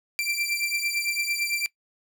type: beating tone pair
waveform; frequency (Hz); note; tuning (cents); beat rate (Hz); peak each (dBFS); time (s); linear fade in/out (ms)
sawtooth; 2349 / 2357.9; D7 / D7; 0 / +6; 8.9; -25; 0.19-1.66; 0
effects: noise-tail reverb RT60 0.1 s tail -21 dB re dry